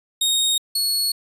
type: tone pair in turn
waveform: sawtooth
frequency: 3729 / 4365 Hz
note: A#7 / C#8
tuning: 0 / -28 cents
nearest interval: minor third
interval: 272 cents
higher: second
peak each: -14 / -16 dBFS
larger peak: first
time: 0.21-0.58 / 0.75-1.12 s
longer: neither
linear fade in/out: 5 ms
effects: resampled to 32000 Hz